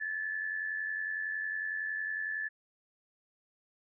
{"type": "tone with amplitude modulation", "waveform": "sine", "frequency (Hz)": 1738, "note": "A6", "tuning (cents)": -22, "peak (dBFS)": -30, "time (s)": [0, 2.49], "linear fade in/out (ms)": 20, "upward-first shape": "sine", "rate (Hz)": 90.9, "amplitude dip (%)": 60, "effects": []}